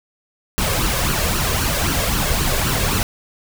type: noise with flanger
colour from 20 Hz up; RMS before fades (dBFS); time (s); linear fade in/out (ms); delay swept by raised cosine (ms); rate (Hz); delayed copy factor
pink; -19; 0.58-3.03; 0; 0.68 to 1.88; 3.8; +0.6
effects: none